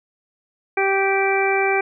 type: harmonic tone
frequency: 390 Hz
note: G4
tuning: 9 cents flat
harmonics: 1 / 2 / 3 / 4 / 5 / 6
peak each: -20 / -22 / -30 / -26 / -29 / -22 dBFS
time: 0.77-1.81 s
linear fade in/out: 5 ms
effects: none